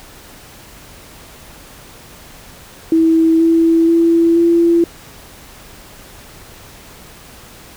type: tone with pitch steps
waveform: sine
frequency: 325.3 / 329.7 / 334.1 / 338.5 Hz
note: E4 / E4 / E4 / E4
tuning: -23 / 0 / +23 / +46 cents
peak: -8 dBFS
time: 2.92-4.84 s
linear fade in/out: 2 ms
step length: 480 ms
effects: pink hiss -39 dBFS RMS until 7.76 s